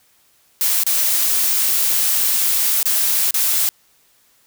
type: noise with dropouts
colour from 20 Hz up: blue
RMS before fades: -17 dBFS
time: 0.61-3.69 s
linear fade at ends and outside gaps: 0 ms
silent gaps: 0.835-0.865 / 2.829-2.856 / 3.308-3.342 s
effects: white hiss -57 dBFS RMS until 4.46 s